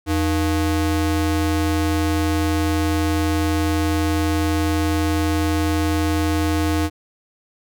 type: ring-modulated tone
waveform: square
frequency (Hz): 196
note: G3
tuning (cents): 0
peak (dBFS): -15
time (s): 0.06-6.9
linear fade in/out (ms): 50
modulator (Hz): 112
effects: none